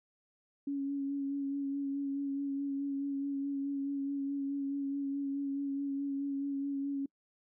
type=tone with vibrato; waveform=sine; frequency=278.6 Hz; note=C#4; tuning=9 cents sharp; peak=-32 dBFS; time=0.67-7.06 s; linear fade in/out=5 ms; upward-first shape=sine; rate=4.7 Hz; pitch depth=21 cents each way; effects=noise-tail reverb RT60 0.1 s tail -26 dB re dry